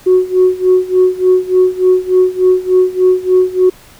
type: tone with tremolo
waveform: sine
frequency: 368.6 Hz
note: F#4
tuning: 7 cents flat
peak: -3 dBFS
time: 0.06-3.7 s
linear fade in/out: 10 ms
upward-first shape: sine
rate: 3.4 Hz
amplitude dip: 90%
effects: tanh soft clip ceiling -1 dBFS + pink hiss -41 dBFS RMS until 3.99 s